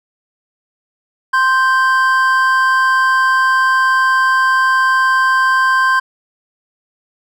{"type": "tone pair together", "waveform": "triangle", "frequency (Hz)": [1046.5, 1565.8], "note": ["C6", "G6"], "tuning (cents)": [0, -2], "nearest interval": "perfect fifth", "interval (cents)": 698, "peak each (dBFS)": -11, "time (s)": [1.33, 6], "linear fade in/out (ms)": 10, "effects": []}